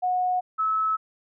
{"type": "tone pair in turn", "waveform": "sine", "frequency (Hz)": [730, 1298.1], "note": ["F#5", "E6"], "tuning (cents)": [-24, -27], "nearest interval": "minor seventh", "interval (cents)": 997, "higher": "second", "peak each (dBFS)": -21, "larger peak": "neither", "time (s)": [[0.02, 0.41], [0.58, 0.97]], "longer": "neither", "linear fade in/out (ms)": 20, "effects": []}